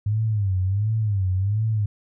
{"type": "tone with vibrato", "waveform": "sine", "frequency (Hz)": 101.3, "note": "G#2", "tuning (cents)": -43, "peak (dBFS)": -19, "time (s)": [0.06, 1.86], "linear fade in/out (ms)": 5, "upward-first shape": "sine", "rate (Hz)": 1.4, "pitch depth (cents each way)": 160, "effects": []}